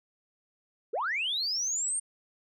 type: linear sweep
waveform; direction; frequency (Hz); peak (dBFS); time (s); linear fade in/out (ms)
sine; up; 370 to 8860; -27; 0.93-2; 10
effects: tanh soft clip ceiling -23 dBFS